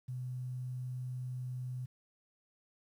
sine tone with quantisation, 126.4 Hz, B2, 41 cents sharp, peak -37 dBFS, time 0.08-1.86 s, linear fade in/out 10 ms, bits 11, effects none

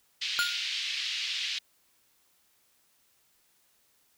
pink band-pass noise, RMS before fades -33 dBFS, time 0.21-1.59 s, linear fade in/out 10 ms, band 2600 to 4500 Hz, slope 24 dB/octave
square tone with exponential decay, 1423 Hz, F6, 32 cents sharp, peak -23 dBFS, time 0.39-0.66 s, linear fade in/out 0 ms, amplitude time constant 57 ms
effects white hiss -68 dBFS RMS until 4.17 s

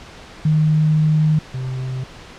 sine / triangle tone pair in turn, 154.7 / 129.46 Hz, D#3 / C3, -10 / -18 cents, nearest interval minor third, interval 308 cents, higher first, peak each -12 / -20 dBFS, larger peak first, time 0.45-1.39 / 1.54-2.04 s, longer first, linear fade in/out 5 ms, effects pink hiss -39 dBFS RMS until 2.38 s + low-pass 5000 Hz 12 dB/octave

